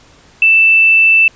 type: tone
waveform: sine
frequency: 2653 Hz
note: E7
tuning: 10 cents sharp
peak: -5 dBFS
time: 0.42-1.28 s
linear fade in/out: 2 ms
effects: pink hiss -45 dBFS RMS until 1.35 s + resampled to 16000 Hz